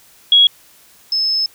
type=tone pair in turn; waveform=sine; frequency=3322 / 5214 Hz; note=G#7 / E8; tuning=0 / -20 cents; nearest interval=minor sixth; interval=780 cents; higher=second; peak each=-6 / -14 dBFS; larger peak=first; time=0.32-0.47 / 1.12-1.46 s; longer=second; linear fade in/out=2 ms; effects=white hiss -48 dBFS RMS until 1.54 s